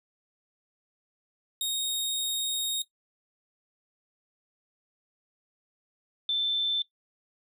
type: tone pair in turn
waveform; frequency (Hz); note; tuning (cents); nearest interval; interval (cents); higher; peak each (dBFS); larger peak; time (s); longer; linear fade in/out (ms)
sawtooth / sine; 3729 / 3541; A#7 / A7; 0 / +10; minor second; 90; first; -24; neither; 1.61-2.82 / 6.29-6.82; first; 2
effects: noise-tail reverb RT60 0.1 s tail -17 dB re dry